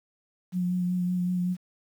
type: tone with vibrato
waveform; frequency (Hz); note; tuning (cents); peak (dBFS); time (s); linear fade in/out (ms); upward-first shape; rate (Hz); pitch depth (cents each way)
sine; 179.8; F#3; -49; -24; 0.52-1.57; 50; sine; 5.3; 19
effects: 9-bit